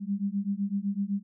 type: beating tone pair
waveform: sine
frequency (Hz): 195.9 / 203.8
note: G3 / G#3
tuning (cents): -1 / -32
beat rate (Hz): 7.9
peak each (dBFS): -30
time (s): 0-1.23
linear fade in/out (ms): 50
effects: none